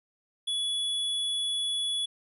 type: tone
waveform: square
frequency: 3400 Hz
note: G#7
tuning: 40 cents sharp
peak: -28 dBFS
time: 0.47-2.06 s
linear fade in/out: 10 ms
effects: resampled to 32000 Hz